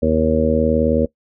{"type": "harmonic tone", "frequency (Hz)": 79, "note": "D#2", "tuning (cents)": 27, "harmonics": [1, 2, 3, 4, 5, 6, 7], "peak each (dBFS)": [-22, -26, -18, -25, -27, -19, -19], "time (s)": [0.02, 1.06], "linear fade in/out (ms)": 10, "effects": ["noise-tail reverb RT60 0.1 s tail -20 dB re dry"]}